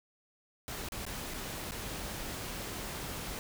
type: noise with dropouts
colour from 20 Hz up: pink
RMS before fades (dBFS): -40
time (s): 0.68-3.39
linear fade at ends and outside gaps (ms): 0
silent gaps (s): 0.887-0.921 / 1.052-1.065 / 1.338-1.342 / 1.71-1.719
effects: none